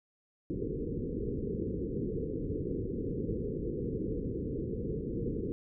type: low-pass noise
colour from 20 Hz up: white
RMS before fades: -35 dBFS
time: 0.5-5.52 s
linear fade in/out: 0 ms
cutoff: 480 Hz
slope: 96 dB/octave
effects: none